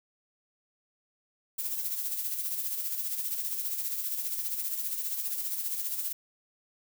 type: noise with tremolo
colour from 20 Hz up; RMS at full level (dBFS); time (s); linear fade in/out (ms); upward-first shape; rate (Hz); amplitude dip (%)
violet; -31; 1.58-6.13; 10; sine; 15; 50
effects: none